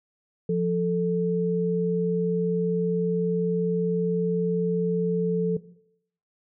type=tone pair together; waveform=sine; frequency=174.78 / 440 Hz; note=F3 / A4; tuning=+2 / 0 cents; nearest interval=octave + major third; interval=1598 cents; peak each=-24 dBFS; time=0.49-5.57 s; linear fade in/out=5 ms; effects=noise-tail reverb RT60 0.7 s tail -17 dB re dry